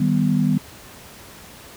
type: chord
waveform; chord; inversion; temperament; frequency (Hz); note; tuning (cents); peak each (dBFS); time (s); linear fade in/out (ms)
sine; Eb augmented; none; equal; 155.56 / 196 / 246.9; Eb3 / G3 / B3; 0 / 0 / 0; -20; 0-0.58; 5
effects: pink hiss -42 dBFS RMS until 1.76 s + high-pass 60 Hz 12 dB/octave